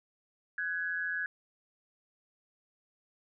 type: tone pair together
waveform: sine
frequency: 1498 / 1672 Hz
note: F#6 / G#6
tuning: +21 / +11 cents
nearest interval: major second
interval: 190 cents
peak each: -36 / -33 dBFS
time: 0.58-1.26 s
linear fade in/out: 2 ms
effects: none